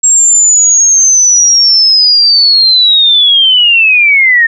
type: linear sweep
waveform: sine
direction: down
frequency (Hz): 7590 to 1807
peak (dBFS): -3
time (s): 0.03-4.47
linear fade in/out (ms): 10
effects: none